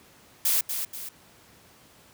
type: noise with echo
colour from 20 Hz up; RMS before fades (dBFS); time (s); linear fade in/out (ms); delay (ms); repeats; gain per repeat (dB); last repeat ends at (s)
blue; -23; 0.45-0.61; 5; 240; 2; -7; 1.09
effects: pink hiss -55 dBFS RMS until 2.13 s + high-pass 80 Hz 12 dB/octave